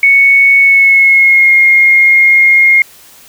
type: tone with pitch glide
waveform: sine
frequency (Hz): 2217 to 2138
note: C#7 to C7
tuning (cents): 0 to +37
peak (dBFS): -3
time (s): 0.03-2.82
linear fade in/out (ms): 2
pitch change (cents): -63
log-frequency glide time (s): 0.59-1.54
effects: white hiss -39 dBFS RMS until 3.28 s